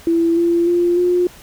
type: tone with pitch steps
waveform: sine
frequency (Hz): 334 / 341.2 / 348.6 / 356.1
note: E4 / F4 / F4 / F4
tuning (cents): +23 / -40 / -3 / +34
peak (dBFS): -12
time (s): 0.07-1.27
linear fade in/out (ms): 2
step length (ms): 300
effects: pink hiss -42 dBFS RMS until 1.42 s